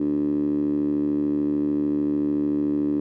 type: tone with band-pass filter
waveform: 10% pulse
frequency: 73.5 Hz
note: D2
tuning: 2 cents sharp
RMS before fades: -23 dBFS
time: 0-3 s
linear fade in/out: 5 ms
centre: 300 Hz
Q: 6.5
effects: none